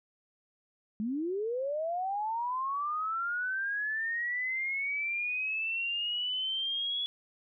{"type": "linear sweep", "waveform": "sine", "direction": "up", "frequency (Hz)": [203.6, 3392], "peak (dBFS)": -30, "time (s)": [1, 7.06], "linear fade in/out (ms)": 0, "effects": []}